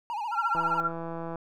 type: tone with vibrato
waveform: triangle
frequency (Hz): 890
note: A5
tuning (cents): +20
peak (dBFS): -28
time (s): 0.1-0.8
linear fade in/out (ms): 0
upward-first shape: sine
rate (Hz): 14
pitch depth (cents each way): 150
type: tone with tremolo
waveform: sine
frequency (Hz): 1369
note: F6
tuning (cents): -35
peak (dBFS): -22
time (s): 0.31-0.92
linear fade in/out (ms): 50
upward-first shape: sine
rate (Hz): 15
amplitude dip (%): 85
type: click train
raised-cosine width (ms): 1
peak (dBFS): -23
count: 135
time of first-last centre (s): 0.55-1.357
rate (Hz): 166
effects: none